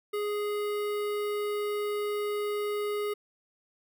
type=tone with notch filter; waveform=square; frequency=415.3 Hz; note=G#4; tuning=in tune; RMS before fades=-31 dBFS; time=0.13-3.14 s; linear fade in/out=10 ms; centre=6400 Hz; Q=0.94; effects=none